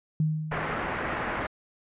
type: tone with exponential decay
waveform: sine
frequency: 155.56 Hz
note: D#3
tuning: in tune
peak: -20 dBFS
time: 0.2-1.12 s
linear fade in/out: 2 ms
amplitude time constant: 200 ms
type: low-pass noise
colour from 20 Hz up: white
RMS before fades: -31 dBFS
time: 0.51-1.47 s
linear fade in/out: 10 ms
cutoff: 1900 Hz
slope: 24 dB/octave
effects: resampled to 8000 Hz